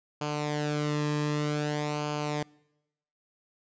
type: tone with flanger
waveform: sawtooth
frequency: 148.8 Hz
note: D3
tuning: 23 cents sharp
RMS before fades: -30 dBFS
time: 0.21-2.43 s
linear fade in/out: 5 ms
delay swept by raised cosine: 0.53 to 1.4 ms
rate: 0.53 Hz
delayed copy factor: -0.65
effects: noise-tail reverb RT60 0.9 s tail -25 dB re dry + resampled to 16000 Hz